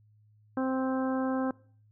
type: harmonic tone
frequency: 261.6 Hz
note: C4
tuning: in tune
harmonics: 1 / 2 / 3 / 4 / 5 / 6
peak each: -28 / -34 / -38 / -40 / -42 / -44 dBFS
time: 0.57-1.51 s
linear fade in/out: 2 ms
effects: noise-tail reverb RT60 0.5 s tail -23 dB re dry + added 106 Hz sine -59 dBFS peak until 1.91 s